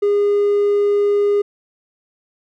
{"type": "tone", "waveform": "triangle", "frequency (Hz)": 408.5, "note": "G#4", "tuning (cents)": -29, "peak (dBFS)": -10, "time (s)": [0.02, 1.42], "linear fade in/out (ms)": 10, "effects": ["tanh soft clip ceiling -7 dBFS"]}